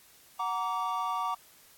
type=chord; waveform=triangle; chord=Gb augmented; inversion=none; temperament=equal with one note detuned; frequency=740 / 932.3 / 1157.8 Hz; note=Gb5 / Bb5 / D6; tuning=0 / 0 / -25 cents; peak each=-34 / -32 / -30 dBFS; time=0.39-1.35 s; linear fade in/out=10 ms; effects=white hiss -58 dBFS RMS until 1.77 s + AAC 64 kbps